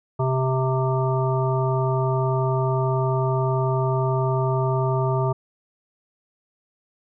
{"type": "harmonic tone", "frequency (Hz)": 130.8, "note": "C3", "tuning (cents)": 0, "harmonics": [1, 3, 5, 7, 9], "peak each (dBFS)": [-21, -26, -28, -29, -31], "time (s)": [0.19, 5.33], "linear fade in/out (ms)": 10, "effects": []}